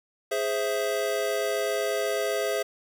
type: chord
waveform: square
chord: Ab augmented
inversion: none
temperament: equal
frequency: 415.3 / 523.3 / 659.3 Hz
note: Ab4 / C5 / E5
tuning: 0 / 0 / 0 cents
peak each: -30 / -31 / -30 dBFS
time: 0.31-2.63 s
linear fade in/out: 10 ms
effects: 10-bit